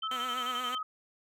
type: tone bursts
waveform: sine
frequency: 3100 Hz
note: G7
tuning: 20 cents flat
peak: -35 dBFS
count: 9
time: 0.02-0.781 s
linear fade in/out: 5 ms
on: 57 ms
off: 31 ms
type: tone with pitch glide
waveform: sine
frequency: 1300 to 1265.2 Hz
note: E6 to D#6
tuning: -24 to +29 cents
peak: -33 dBFS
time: 0.03-0.83 s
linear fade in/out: 5 ms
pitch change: -47 cents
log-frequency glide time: 0.27-0.65 s
type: tone with vibrato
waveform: 5% pulse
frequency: 246.9 Hz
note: B3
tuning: in tune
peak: -27 dBFS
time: 0.11-0.75 s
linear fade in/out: 2 ms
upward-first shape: triangle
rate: 8.4 Hz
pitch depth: 69 cents each way
effects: none